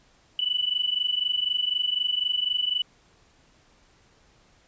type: tone pair together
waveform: sine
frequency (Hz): 2960 / 2984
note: F#7 / F#7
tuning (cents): 0 / +14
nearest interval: unison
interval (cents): 14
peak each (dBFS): -26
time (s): 0.39-2.82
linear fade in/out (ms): 2
effects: pink hiss -60 dBFS RMS until 4.67 s + resampled to 16000 Hz